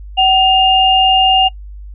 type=tone pair together; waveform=sine; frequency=758.1 / 2818 Hz; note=F#5 / F7; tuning=+42 / +15 cents; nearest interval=octave + major seventh; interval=2273 cents; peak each=-10 dBFS; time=0.17-1.49 s; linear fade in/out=20 ms; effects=noise-tail reverb RT60 0.1 s tail -25 dB re dry + added 50 Hz sine -28 dBFS peak until 1.94 s